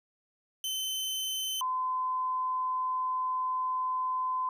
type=tone pair in turn; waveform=sawtooth / sine; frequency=3065 / 1022.8 Hz; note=G7 / C6; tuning=-40 / -40 cents; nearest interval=octave + perfect fifth; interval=1900 cents; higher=first; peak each=-28 dBFS; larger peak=neither; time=0.64-1.61 / 1.61-4.49 s; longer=second; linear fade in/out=2 ms; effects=none